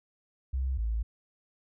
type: tone pair in turn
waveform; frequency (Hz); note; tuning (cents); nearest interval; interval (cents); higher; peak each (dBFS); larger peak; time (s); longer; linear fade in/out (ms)
sine; 65.41 / 55.4; C2 / A1; 0 / +13; minor third; 287; first; -27; neither; 0.53-0.78 / 0.78-1.03; neither; 10
effects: none